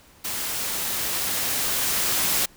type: noise with level ramp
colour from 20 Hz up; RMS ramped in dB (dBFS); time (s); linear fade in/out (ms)
white; -29 to -22; 0.24-2.46; 10
effects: pink hiss -53 dBFS RMS until 2.56 s